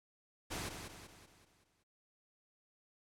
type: noise with echo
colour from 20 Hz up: pink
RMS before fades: -41 dBFS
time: 0.5-0.7 s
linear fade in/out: 20 ms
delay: 190 ms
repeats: 6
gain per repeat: -6 dB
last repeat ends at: 1.84 s
effects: low-pass 11000 Hz 12 dB/octave